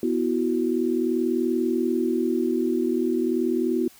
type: chord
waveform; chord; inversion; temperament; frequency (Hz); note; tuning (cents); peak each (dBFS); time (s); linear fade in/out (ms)
sine; B suspended fourth; none; equal; 246.9 / 329.6 / 370; B3 / E4 / F#4; 0 / 0 / 0; -25; 0.03-3.88; 2
effects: white hiss -52 dBFS RMS until 3.99 s